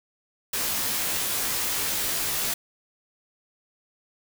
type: noise with comb filter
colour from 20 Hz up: white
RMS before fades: -27 dBFS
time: 0.53-2.54 s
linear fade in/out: 5 ms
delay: 16 ms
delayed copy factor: -0.85
effects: none